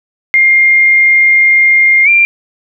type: tone with pitch glide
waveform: sine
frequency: 2117 to 2376 Hz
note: C7 to D7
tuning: +20 to +20 cents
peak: -4 dBFS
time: 0.34-2.25 s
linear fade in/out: 0 ms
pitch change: +200 cents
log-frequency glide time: 2.04-2.09 s
effects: none